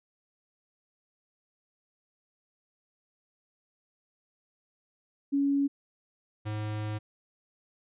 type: tone pair in turn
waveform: sine / square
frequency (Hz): 280.2 / 106.61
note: C#4 / G#2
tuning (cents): +19 / +46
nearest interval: octave + perfect fourth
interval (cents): 1673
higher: first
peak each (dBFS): -23 / -32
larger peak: first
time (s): 5.32-5.68 / 6.45-6.99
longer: second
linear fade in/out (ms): 20
effects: resampled to 8000 Hz